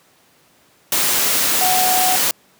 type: tone in noise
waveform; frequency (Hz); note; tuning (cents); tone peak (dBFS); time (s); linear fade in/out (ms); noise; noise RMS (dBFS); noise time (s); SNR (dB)
sine; 740; F#5; 0; -17; 1.61-2.16; 2; white; -17; 0.92-2.31; -3
effects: pink hiss -54 dBFS RMS until 2.59 s + high-pass 150 Hz 12 dB/octave